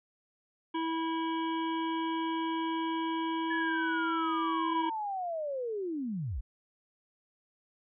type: harmonic tone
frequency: 326.1 Hz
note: E4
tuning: 19 cents flat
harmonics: 1 / 3 / 5 / 7 / 9 / 10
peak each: -32 / -34 / -46 / -47 / -47 / -47 dBFS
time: 0.74-4.9 s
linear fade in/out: 10 ms
type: linear sweep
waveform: sine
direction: down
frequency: 1717 to 42.51 Hz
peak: -32 dBFS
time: 3.5-6.41 s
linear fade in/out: 10 ms
effects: none